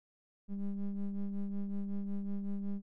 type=ring-modulated tone; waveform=triangle; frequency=100.6 Hz; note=G2; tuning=45 cents sharp; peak=-28 dBFS; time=0.48-2.82 s; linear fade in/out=50 ms; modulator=97.9 Hz; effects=none